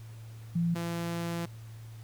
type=tone pair in turn; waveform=sine / sawtooth; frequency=169.7 / 169.7 Hz; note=F3 / F3; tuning=-49 / -49 cents; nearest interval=unison; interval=0 cents; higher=neither; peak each=-25 / -28 dBFS; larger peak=first; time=0.55-0.75 / 0.75-1.46 s; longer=second; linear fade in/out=10 ms; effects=added 112 Hz sine -43 dBFS peak until 2.03 s + pink hiss -58 dBFS RMS until 2.03 s